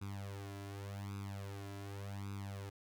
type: tone with flanger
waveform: sawtooth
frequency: 99.5 Hz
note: G2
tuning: 26 cents sharp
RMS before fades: -45 dBFS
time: 0.01-2.7 s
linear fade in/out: 10 ms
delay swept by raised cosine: 0.8 to 3 ms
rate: 0.87 Hz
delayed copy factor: +0.9
effects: none